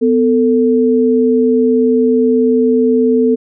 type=tone pair together; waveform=sine; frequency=250 / 445.4 Hz; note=B3 / A4; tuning=+21 / +21 cents; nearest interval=minor seventh; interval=1000 cents; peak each=-11 dBFS; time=0.01-3.36 s; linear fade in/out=20 ms; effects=none